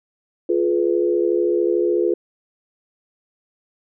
sine chord, F diminished, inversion none, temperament equal with one note detuned, 349.2 / 422.8 / 493.9 Hz, F4 / Ab4 / Cb5, 0 / +31 / 0 cents, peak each -18 / -21 / -23 dBFS, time 0.49-2.14 s, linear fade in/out 5 ms, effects none

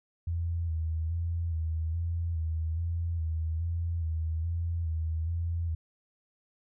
sine tone with vibrato, 82.41 Hz, E2, in tune, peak -28 dBFS, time 0.27-5.75 s, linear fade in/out 5 ms, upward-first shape square, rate 1.2 Hz, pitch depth 42 cents each way, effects none

